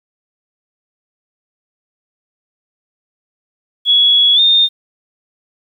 sine tone with pitch glide, 3363 to 3646 Hz, G#7 to A#7, +21 to -39 cents, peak -7 dBFS, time 3.85-4.69 s, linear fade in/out 50 ms, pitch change +140 cents, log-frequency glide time 4.35-4.4 s, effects 8-bit

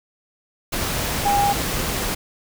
sine tone in noise, 809 Hz, G#5, 46 cents flat, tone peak -16 dBFS, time 1.25-1.53 s, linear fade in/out 10 ms, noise pink, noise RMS -24 dBFS, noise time 0.72-2.15 s, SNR +5 dB, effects none

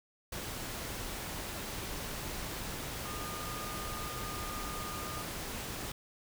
sine tone in noise, 1219 Hz, D#6, 36 cents flat, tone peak -43 dBFS, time 3.05-5.23 s, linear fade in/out 5 ms, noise pink, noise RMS -40 dBFS, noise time 0.32-5.92 s, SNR -6 dB, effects none

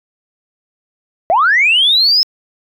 sine linear sweep, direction up, 622.3 to 5240 Hz, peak -7 dBFS, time 1.3-2.23 s, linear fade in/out 0 ms, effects tanh soft clip ceiling -3 dBFS

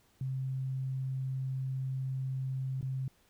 sine tone with dropouts, 132 Hz, C3, 16 cents sharp, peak -32 dBFS, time 0.21-3.08 s, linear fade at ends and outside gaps 2 ms, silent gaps 2.811-2.827 s, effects pink hiss -68 dBFS RMS until 3.29 s

